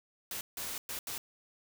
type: noise bursts at uneven times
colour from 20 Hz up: white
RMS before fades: -39 dBFS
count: 4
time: 0.31-0.41 / 0.57-0.78 / 0.89-0.99 / 1.07-1.18 s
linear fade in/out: 2 ms
effects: none